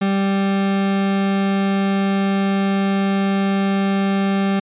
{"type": "tone", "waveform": "40% pulse", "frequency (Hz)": 196, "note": "G3", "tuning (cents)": 0, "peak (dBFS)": -15, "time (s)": [0.01, 4.6], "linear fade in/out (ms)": 10, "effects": ["resampled to 8000 Hz"]}